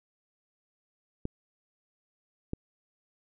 clicks, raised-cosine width 3 ms, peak -19 dBFS, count 2, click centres 1.254 / 2.534 s, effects none

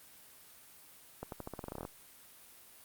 accelerating click train, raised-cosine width 1 ms, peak -26 dBFS, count 14, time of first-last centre 1.23-1.851 s, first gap 92 ms, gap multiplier 0.88, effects white hiss -57 dBFS RMS until 2.84 s + Opus 32 kbps

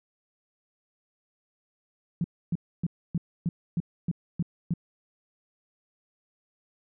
sine tone bursts, 169.7 Hz, F3, 49 cents flat, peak -23 dBFS, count 9, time 2.21-4.738 s, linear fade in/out 2 ms, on 32 ms, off 280 ms, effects none

